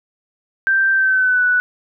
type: tone with pitch glide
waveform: sine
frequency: 1568 to 1481.7 Hz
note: G6 to F#6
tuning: 0 to +2 cents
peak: -12 dBFS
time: 0.67-1.6 s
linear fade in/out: 0 ms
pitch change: -98 cents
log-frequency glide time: 0.93-1.44 s
effects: none